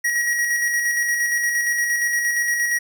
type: tone with tremolo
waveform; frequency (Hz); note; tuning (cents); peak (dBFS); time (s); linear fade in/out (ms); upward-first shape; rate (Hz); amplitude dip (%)
square; 1905; A#6; +37; -18; 0.04-2.79; 10; square; 8.6; 30
effects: none